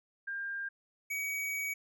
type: tone pair in turn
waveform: sine / square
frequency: 1600 / 2263 Hz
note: G6 / C#7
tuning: +35 / +35 cents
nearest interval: tritone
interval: 600 cents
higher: second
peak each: -35 / -34 dBFS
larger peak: second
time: 0.27-0.69 / 1.1-1.74 s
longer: second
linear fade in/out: 10 ms
effects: none